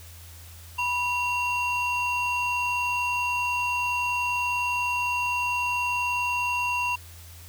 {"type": "ring-modulated tone", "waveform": "triangle", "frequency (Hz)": 1864.7, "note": "A#6", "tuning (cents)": 0, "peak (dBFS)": -19, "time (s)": [0.78, 6.96], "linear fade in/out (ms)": 10, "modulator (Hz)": 885, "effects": ["added 84 Hz sine -44 dBFS peak until 7.48 s", "white hiss -49 dBFS RMS until 7.48 s"]}